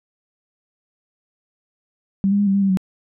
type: tone with pitch steps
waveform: sine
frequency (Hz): 195.2 / 201.7 / 204.2 / 194.9 / 199.1 / 194.9 / 187.4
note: G3 / G3 / G#3 / G3 / G3 / G3 / F#3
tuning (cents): -7 / +50 / -29 / -10 / +27 / -10 / +22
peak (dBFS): -14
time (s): 2.24-2.772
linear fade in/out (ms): 0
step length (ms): 76
effects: none